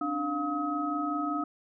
sine tone cluster, 270.2 / 295.4 / 705 / 1273 Hz, C#4 / D4 / F5 / D#6, -44 / +10 / +16 / +39 cents, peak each -40 / -31 / -36 / -32 dBFS, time 0.01-1.44 s, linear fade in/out 5 ms, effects none

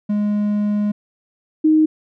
triangle / sine tone pair in turn, 207.7 / 311.5 Hz, G#3 / D#4, 0 / +2 cents, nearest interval perfect fifth, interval 702 cents, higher second, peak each -14 / -10 dBFS, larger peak second, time 0.09-0.92 / 1.64-1.86 s, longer first, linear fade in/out 10 ms, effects none

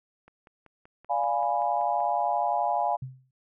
click train, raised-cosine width 0.5 ms, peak -37 dBFS, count 10, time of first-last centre 0.28-2.004 s, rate 5.22 Hz
sine chord, D diminished seventh, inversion none, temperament equal, 587.3 / 698.5 / 830.6 / 987.8 Hz, D5 / F5 / Ab5 / Cb6, 0 / 0 / 0 / 0 cents, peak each -33 / -27 / -27 / -32 dBFS, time 1.09-2.97 s, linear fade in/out 20 ms
sine tone with exponential decay, 130 Hz, C3, 11 cents flat, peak -30 dBFS, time 3.02-3.31 s, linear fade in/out 5 ms, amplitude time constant 61 ms
effects none

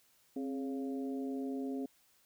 harmonic tone with a mistuned harmonic, 139.5 Hz, C#3, 11 cents sharp, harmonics 2 / 3 / 4 / 5, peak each -36 / -43 / -51 / -51 dBFS, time 0.36-1.86 s, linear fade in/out 5 ms, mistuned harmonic 2, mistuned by -76 cents, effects white hiss -69 dBFS RMS until 2.25 s

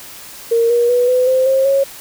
sine tone with pitch steps, 463 / 476.3 / 490 / 504 / 518.5 / 533.4 / 548.7 Hz, A#4 / A#4 / B4 / B4 / C5 / C5 / C#5, -12 / +37 / -14 / +35 / -16 / +33 / -18 cents, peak -10 dBFS, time 0.51-1.84 s, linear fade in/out 10 ms, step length 190 ms, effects white hiss -35 dBFS RMS until 2 s

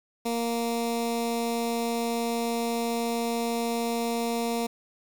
15% pulse tone with notch filter, 233.1 Hz, A#3, in tune, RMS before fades -28 dBFS, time 0.25-4.67 s, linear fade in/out 10 ms, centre 1600 Hz, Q 0.94, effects 8-bit

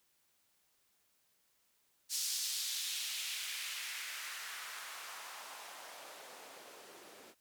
blue noise with band-pass filter sweep, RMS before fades -43 dBFS, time 2.09-7.35 s, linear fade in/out 50 ms, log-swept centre 5500 to 320 Hz, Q 1.4, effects white hiss -75 dBFS RMS until 7.4 s

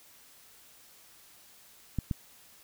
clicks, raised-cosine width 5 ms, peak -17 dBFS, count 2, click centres 1.987 / 2.112 s, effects white hiss -57 dBFS RMS until 2.63 s

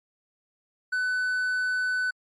triangle tone, 1500 Hz, F#6, 23 cents sharp, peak -22 dBFS, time 0.92-2.11 s, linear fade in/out 10 ms, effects MP3 48 kbps

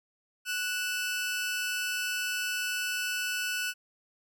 sawtooth tone pair together, 1480 / 2637 Hz, F#6 / E7, 0 / 0 cents, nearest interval minor seventh, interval 1000 cents, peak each -28 / -31 dBFS, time 0.45-3.74 s, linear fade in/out 50 ms, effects none

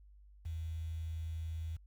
sine tone with quantisation, 81.2 Hz, E2, 26 cents flat, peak -37 dBFS, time 0.45-1.77 s, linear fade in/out 10 ms, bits 10, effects added 50 Hz sine -56 dBFS peak until 1.86 s

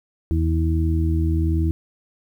harmonic tone, 81 Hz, E2, 30 cents flat, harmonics 1 / 2 / 3 / 4, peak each -18 / -27 / -34 / -25 dBFS, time 0.31-1.71 s, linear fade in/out 0 ms, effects 9-bit

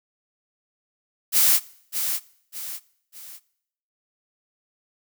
blue noise with echo, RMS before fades -17 dBFS, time 1.32-1.6 s, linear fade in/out 50 ms, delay 600 ms, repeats 3, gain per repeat -8 dB, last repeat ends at 3.4 s, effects noise-tail reverb RT60 0.7 s tail -21 dB re dry

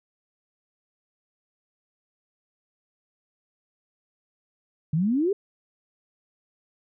sine exponential sweep, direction up, 146.83 to 420 Hz, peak -20 dBFS, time 4.93-5.33 s, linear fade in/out 5 ms, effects none

